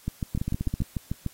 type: two click trains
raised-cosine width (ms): 5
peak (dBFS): -15 / -15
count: 8 / 9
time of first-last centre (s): 0.35-0.805 / 0.08-1.263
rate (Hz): 15.4 / 6.76
effects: white hiss -54 dBFS RMS until 1.33 s + AAC 48 kbps